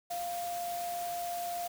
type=tone in noise; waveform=sine; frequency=698.5 Hz; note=F5; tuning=in tune; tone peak=-34 dBFS; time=0.1-1.68 s; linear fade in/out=10 ms; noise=white; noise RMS=-44 dBFS; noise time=0.1-1.68 s; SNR=+7 dB; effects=none